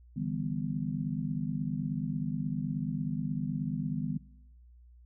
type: chord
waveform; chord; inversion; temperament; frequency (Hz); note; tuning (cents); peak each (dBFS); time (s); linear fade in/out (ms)
sine; E minor seventh; third; just; 148.33 / 164.81 / 197.78 / 247.2; D3 / E3 / G3 / B3; +18 / 0 / +16 / +2; -35 / -38 / -36 / -36; 0.16-4.18; 10
effects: noise-tail reverb RT60 0.9 s tail -21 dB re dry + added 60 Hz sine -53 dBFS peak until 5.05 s